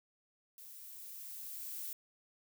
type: noise with level ramp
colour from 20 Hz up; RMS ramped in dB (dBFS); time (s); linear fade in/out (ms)
violet; -53 to -42; 0.58-1.93; 2
effects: none